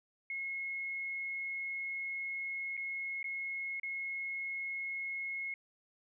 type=tone with dropouts; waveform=sine; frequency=2169 Hz; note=C#7; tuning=38 cents flat; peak=-36 dBFS; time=0.3-5.54 s; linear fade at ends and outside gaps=2 ms; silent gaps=2.769-2.775 / 3.229-3.242 / 3.798-3.832 s; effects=none